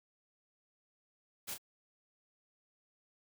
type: noise with echo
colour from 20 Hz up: white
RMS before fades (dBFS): -41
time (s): 1.47-1.55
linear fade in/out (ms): 20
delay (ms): 32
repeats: 1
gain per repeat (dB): -6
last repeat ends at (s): 1.582
effects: none